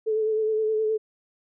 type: tone with vibrato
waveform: sine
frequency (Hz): 435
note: A4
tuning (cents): -20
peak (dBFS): -21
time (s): 0.06-0.98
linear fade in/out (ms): 20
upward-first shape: sine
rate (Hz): 9.6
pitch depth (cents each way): 28
effects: none